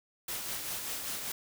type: noise with tremolo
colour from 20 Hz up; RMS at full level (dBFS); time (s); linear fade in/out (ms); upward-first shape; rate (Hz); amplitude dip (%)
white; -36; 0.28-1.32; 5; sine; 5.1; 35
effects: none